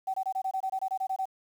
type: tone bursts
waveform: sine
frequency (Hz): 764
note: G5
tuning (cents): -45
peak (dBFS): -27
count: 13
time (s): 0.07-1.256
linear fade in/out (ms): 10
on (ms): 70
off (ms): 23
effects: 9-bit